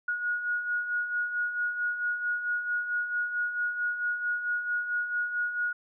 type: beating tone pair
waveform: sine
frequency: 1445 / 1449.5 Hz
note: F#6 / F#6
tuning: -41 / -36 cents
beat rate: 4.5 Hz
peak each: -36 / -28 dBFS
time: 0.08-5.73 s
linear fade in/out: 5 ms
effects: none